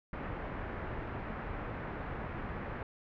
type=low-pass noise; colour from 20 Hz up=pink; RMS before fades=-40 dBFS; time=0.13-2.83 s; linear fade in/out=2 ms; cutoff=2000 Hz; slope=24 dB/octave; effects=none